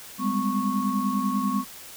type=tone cluster; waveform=sine; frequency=198.4 / 208.5 / 254.7 / 1103 Hz; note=G3 / G#3 / C4 / C#6; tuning=+21 / +7 / -46 / -9 cents; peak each=-28 dBFS; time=0.18-1.65 s; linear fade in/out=50 ms; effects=white hiss -43 dBFS RMS until 1.96 s